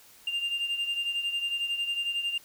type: beating tone pair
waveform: sine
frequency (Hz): 2794 / 2805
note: F7 / F7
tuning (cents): 0 / +7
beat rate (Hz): 11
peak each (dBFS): -27 / -32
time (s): 0.27-2.38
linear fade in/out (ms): 5
effects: tanh soft clip ceiling -25 dBFS + white hiss -55 dBFS RMS until 2.44 s